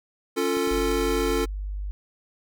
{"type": "chord", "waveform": "square", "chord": "Db augmented", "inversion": "none", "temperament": "equal with one note detuned", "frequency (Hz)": [277.2, 349.2, 444.6], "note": ["Db4", "F4", "A4"], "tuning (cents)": [0, 0, 18], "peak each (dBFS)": [-29, -28, -26], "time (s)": [0.36, 1.46], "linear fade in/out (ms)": 20}
{"type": "click train", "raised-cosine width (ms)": 3, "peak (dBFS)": -30, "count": 8, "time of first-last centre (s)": [0.57, 1.301], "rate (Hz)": 9.58}
{"type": "tone", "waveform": "sine", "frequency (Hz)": 49.63, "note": "G1", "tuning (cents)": 22, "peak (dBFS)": -28, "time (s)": [0.71, 1.91], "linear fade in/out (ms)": 0}
{"effects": []}